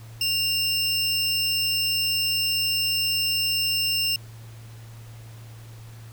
square tone pair together, 2794 / 5311 Hz, F7 / E8, 0 / +12 cents, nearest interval major seventh, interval 1112 cents, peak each -25 dBFS, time 0.21-4.16 s, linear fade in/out 2 ms, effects added 113 Hz sine -40 dBFS peak until 6.12 s + pink hiss -51 dBFS RMS until 6.12 s

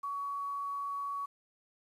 sine tone with quantisation, 1126 Hz, C#6, 27 cents sharp, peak -34 dBFS, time 0.03-1.26 s, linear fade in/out 10 ms, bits 10, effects resampled to 32000 Hz

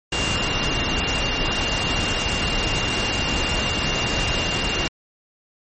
sine tone in noise, 2794 Hz, F7, in tune, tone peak -25 dBFS, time 0.12-4.88 s, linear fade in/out 5 ms, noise pink, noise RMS -23 dBFS, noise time 0.12-4.88 s, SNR -5 dB, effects low-pass 10000 Hz 12 dB/octave + MP3 32 kbps

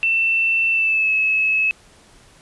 sine tone with pitch glide, 2680 to 2586 Hz, E7 to E7, +28 to -34 cents, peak -15 dBFS, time 0.03-1.71 s, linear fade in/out 0 ms, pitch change -62 cents, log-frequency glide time 0.71-1.11 s, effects pink hiss -50 dBFS RMS until 2.41 s + resampled to 24000 Hz

